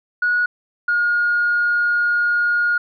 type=tone pair in turn; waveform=sine; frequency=1457 / 1430.3 Hz; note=F#6 / F6; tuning=-27 / +41 cents; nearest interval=unison; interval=32 cents; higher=first; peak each=-14 dBFS; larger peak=neither; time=0.22-0.46 / 0.88-2.78 s; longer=second; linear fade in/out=5 ms; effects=tanh soft clip ceiling -10 dBFS